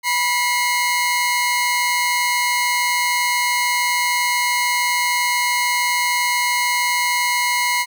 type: tone pair together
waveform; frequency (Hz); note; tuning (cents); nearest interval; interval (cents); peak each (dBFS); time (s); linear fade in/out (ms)
sawtooth; 978 / 2129; B5 / C7; -17 / +30; octave + minor second; 1347; -16; 0.03-7.86; 50
effects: none